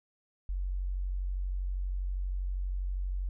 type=tone; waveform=sine; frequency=46.25 Hz; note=F#1; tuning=in tune; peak=-30 dBFS; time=0.49-3.29 s; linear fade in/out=0 ms; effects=none